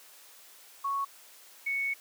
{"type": "tone pair in turn", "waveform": "sine", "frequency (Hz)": [1108.7, 2217], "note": ["C#6", "C#7"], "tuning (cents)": [0, 0], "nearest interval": "octave", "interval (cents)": 1200, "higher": "second", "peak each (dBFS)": -28, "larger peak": "neither", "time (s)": [[0.84, 1.05], [1.66, 1.94]], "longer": "second", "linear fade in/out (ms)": 10, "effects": ["white hiss -54 dBFS RMS until 2 s", "high-pass 400 Hz 12 dB/octave"]}